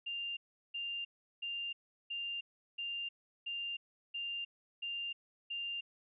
sine tone bursts, 2794 Hz, F7, in tune, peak -37 dBFS, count 9, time 0.06-5.81 s, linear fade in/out 10 ms, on 310 ms, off 370 ms, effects none

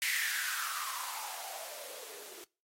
violet noise with band-pass filter sweep, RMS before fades -39 dBFS, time 0.02-2.44 s, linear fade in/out 0 ms, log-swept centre 2100 to 360 Hz, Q 6.3, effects noise-tail reverb RT60 0.4 s tail -26 dB re dry + AAC 48 kbps

